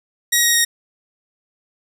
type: tone with pitch steps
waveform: 10% pulse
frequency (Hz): 1897 / 1883.9 / 1870.9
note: A#6 / A#6 / A#6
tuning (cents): +30 / +18 / +6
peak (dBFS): -4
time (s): 0.32-0.65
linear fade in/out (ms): 10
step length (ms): 110
effects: none